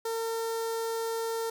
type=tone with notch filter; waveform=sawtooth; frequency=454.4 Hz; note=A#4; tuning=44 cents flat; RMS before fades=-32 dBFS; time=0.05-1.5 s; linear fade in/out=5 ms; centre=2500 Hz; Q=0.99; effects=none